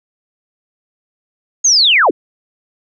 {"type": "linear sweep", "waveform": "sine", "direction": "down", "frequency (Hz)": [6670, 216.1], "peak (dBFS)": -7, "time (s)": [1.64, 2.11], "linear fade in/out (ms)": 10, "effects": []}